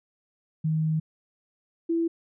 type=tone pair in turn; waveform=sine; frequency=157.5 / 332.8 Hz; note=D#3 / E4; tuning=+21 / +17 cents; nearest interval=octave + minor second; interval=1296 cents; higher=second; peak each=-22 dBFS; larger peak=neither; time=0.64-1 / 1.89-2.08 s; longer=first; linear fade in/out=10 ms; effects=none